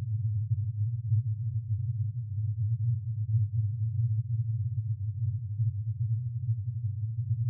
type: band-pass noise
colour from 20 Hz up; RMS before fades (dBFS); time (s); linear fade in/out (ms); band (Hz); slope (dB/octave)
white; -30; 0-7.49; 0; 100 to 120; 96
effects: none